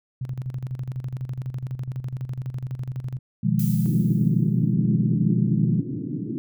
sine tone with tremolo, 128.1 Hz, C3, 36 cents flat, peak -25 dBFS, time 0.21-3.19 s, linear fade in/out 5 ms, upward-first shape square, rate 12 Hz, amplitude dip 70%
sine chord, F half-diminished seventh, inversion second, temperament equal, 123.47 / 155.56 / 174.61 / 207.7 Hz, Cb3 / Eb3 / F3 / Ab3, 0 / 0 / 0 / 0 cents, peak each -24 dBFS, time 3.43-5.81 s, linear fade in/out 10 ms
violet noise with exponential decay, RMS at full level -33 dBFS, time 3.59-4.74 s, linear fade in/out 2 ms, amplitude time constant 250 ms
pink band-pass noise, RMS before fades -29 dBFS, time 3.86-6.38 s, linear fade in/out 0 ms, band 120 to 340 Hz, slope 48 dB/octave
effects none

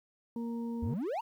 harmonic tone, 233.1 Hz, A#3, in tune, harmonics 1 / 2 / 4, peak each -34 / -44 / -50 dBFS, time 0.36-0.94 s, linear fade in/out 2 ms
triangle exponential sweep, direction up, 72.2 to 987.8 Hz, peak -30 dBFS, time 0.82-1.21 s, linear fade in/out 10 ms
effects 11-bit

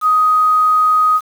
sine tone with quantisation, 1252 Hz, D#6, 10 cents sharp, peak -9 dBFS, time 0.01-1.21 s, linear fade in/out 50 ms, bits 6, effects none

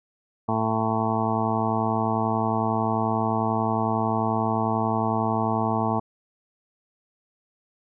harmonic tone, 111.2 Hz, A2, 19 cents sharp, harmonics 1 / 2 / 3 / 4 / 6 / 7 / 8 / 9 / 10, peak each -29 / -27 / -33 / -32 / -30 / -30 / -29 / -33 / -32 dBFS, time 0.48-6 s, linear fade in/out 10 ms, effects none

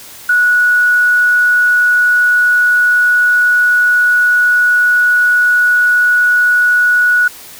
sine tone with quantisation, 1466 Hz, F#6, 16 cents flat, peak -7 dBFS, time 0.29-7.28 s, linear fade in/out 5 ms, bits 6, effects white hiss -34 dBFS RMS until 7.59 s

